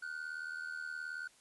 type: ring-modulated tone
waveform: triangle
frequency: 1480 Hz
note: F#6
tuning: in tune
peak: -35 dBFS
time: 0.02-1.28 s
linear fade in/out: 10 ms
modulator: 39.4 Hz
effects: white hiss -65 dBFS RMS until 1.4 s + resampled to 24000 Hz